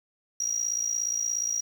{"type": "tone with amplitude modulation", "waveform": "triangle", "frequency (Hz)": 5730, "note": "F8", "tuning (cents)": 44, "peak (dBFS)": -20, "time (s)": [0.4, 1.61], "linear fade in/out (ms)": 5, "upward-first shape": "sine", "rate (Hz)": 57, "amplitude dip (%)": 85, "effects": ["tanh soft clip ceiling -20 dBFS", "8-bit"]}